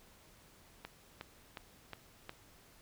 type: click train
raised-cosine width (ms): 0.3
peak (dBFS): -27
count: 5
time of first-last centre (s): 0.85-2.294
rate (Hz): 2.77
effects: pink hiss -62 dBFS RMS until 2.81 s